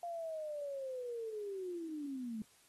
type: linear sweep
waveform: sine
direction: down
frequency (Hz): 698 to 210.5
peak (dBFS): -39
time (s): 0.03-2.42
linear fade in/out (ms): 2
effects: white hiss -67 dBFS RMS until 2.68 s + AAC 32 kbps